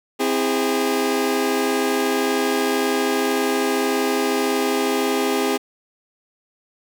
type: chord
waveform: sawtooth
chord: C augmented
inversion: none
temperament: just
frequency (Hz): 261.6 / 327 / 408.8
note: C4 / E4 / G#4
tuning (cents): 0 / -14 / -27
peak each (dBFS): -19 / -22 / -17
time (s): 0.19-5.58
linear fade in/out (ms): 20
effects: 8-bit